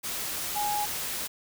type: tone in noise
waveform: sine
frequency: 830.6 Hz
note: G#5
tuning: in tune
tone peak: -27 dBFS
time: 0.55-0.86 s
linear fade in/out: 20 ms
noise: white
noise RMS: -33 dBFS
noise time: 0.03-1.28 s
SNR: +3 dB
effects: none